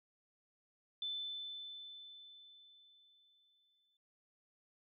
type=tone with exponential decay; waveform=sine; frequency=3520 Hz; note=A7; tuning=in tune; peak=-37 dBFS; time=1.02-3.97 s; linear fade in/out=2 ms; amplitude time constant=640 ms; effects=none